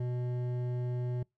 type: tone with hard clipping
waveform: triangle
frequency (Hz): 123.47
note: B2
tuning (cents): 0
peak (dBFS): -33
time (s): 0-1.23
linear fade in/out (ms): 5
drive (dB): 14
effects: noise-tail reverb RT60 0.2 s tail -26 dB re dry